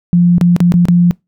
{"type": "tone with dropouts", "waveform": "sine", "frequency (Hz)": 174.61, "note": "F3", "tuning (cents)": 0, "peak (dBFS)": -5, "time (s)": [0.13, 1.11], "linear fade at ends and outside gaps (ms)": 0, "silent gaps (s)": [[0.382, 0.412], [0.564, 0.604], [0.721, 0.74], [0.854, 0.885]], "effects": ["noise-tail reverb RT60 0.2 s tail -25 dB re dry"]}